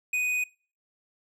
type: tone with tanh clipping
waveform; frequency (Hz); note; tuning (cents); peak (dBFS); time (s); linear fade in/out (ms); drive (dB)
sine; 2489; D#7; 0; -26; 0.13-0.44; 5; 10
effects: noise-tail reverb RT60 0.4 s tail -23 dB re dry